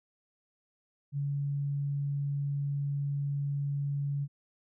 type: tone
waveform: sine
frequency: 141.8 Hz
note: C#3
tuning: 40 cents sharp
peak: -29 dBFS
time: 1.12-4.28 s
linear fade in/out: 50 ms
effects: none